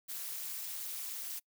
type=noise with amplitude modulation; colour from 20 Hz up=blue; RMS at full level=-37 dBFS; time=0.08-1.4 s; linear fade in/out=20 ms; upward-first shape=sine; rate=237 Hz; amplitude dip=95%; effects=noise-tail reverb RT60 0.1 s tail -25 dB re dry